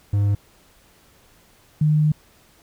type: tone pair in turn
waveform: triangle / sine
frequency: 101.6 / 152.23 Hz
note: G#2 / D#3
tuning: -38 / -38 cents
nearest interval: perfect fifth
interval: 700 cents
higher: second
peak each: -14 / -14 dBFS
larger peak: neither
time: 0.13-0.35 / 1.81-2.12 s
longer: second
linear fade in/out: 5 ms
effects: pink hiss -55 dBFS RMS until 2.62 s